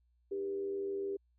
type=tone with frequency modulation; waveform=sine; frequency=395.3 Hz; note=G4; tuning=15 cents sharp; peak=-34 dBFS; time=0.31-1.17 s; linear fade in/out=10 ms; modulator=87.2 Hz; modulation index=0.41; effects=added 60 Hz sine -69 dBFS peak until 1.38 s